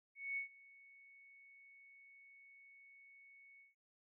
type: tone with ADSR envelope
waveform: sine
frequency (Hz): 2217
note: C#7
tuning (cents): 0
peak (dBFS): -37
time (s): 0.15-3.75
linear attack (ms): 220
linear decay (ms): 110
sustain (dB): -23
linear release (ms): 150
effects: none